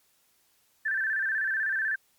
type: tone with vibrato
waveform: sine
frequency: 1661.2 Hz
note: G#6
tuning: in tune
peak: -25 dBFS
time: 0.85-1.96 s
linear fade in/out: 10 ms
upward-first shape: square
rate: 16 Hz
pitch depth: 93 cents each way
effects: white hiss -67 dBFS RMS until 2.18 s + MP3 96 kbps